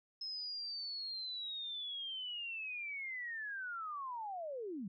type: linear sweep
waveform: sine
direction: down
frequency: 5180 to 174.61 Hz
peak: -40 dBFS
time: 0.21-4.88 s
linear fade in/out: 5 ms
effects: none